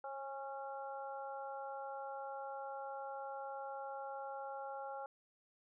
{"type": "harmonic tone with a mistuned harmonic", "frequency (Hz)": 274.4, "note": "C#4", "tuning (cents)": -17, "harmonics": [2, 3, 4, 5], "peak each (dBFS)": [-47, -45, -56, -51], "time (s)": [0.04, 5.06], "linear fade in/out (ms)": 2, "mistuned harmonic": 2, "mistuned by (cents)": -17, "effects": []}